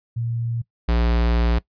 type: tone pair in turn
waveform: sine / square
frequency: 116.7 / 58.35 Hz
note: A#2 / A#1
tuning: +2 / +2 cents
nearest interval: octave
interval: 1200 cents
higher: first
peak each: -22 / -17 dBFS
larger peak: second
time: 0.16-0.62 / 0.88-1.59 s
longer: second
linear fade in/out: 10 ms
effects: noise-tail reverb RT60 0.1 s tail -20 dB re dry + resampled to 11025 Hz